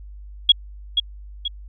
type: tone with echo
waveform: sine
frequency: 3322 Hz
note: G#7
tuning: in tune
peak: -7 dBFS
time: 0.49-0.52 s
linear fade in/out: 5 ms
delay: 480 ms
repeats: 2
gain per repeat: -7 dB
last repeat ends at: 1.48 s
effects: added 50 Hz sine -36 dBFS peak until 1.68 s